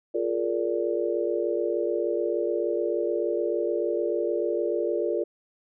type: chord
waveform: sine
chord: Bb dominant seventh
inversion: second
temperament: just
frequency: 349.6 / 419.5 / 466.2 / 582.7 Hz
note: F4 / Ab4 / Bb4 / D5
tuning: +2 / +17 / 0 / -14 cents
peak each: -28 / -30 / -29 / -30 dBFS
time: 0.14-5.24 s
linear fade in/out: 10 ms
effects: none